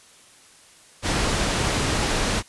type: low-pass noise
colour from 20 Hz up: pink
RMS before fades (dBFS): -23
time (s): 1.02-2.43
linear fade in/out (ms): 50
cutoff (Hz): 8600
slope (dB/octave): 12
effects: white hiss -51 dBFS RMS until 2.48 s + resampled to 24000 Hz